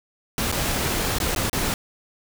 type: noise with dropouts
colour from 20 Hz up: pink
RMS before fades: -24 dBFS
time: 0.38-1.74 s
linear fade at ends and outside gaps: 1 ms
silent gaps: 0.516-0.524 / 1.185-1.201 / 1.349-1.361 / 1.497-1.53 s
effects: none